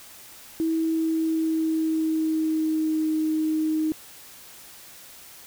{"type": "tone with pitch glide", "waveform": "sine", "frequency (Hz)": [323.9, 312.9], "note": ["E4", "D#4"], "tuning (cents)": [-30, 10], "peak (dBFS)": -21, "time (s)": [0.6, 3.92], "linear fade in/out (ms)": 0, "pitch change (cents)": -60, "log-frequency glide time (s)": [0.74, 3.14], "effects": ["white hiss -46 dBFS RMS until 5.46 s"]}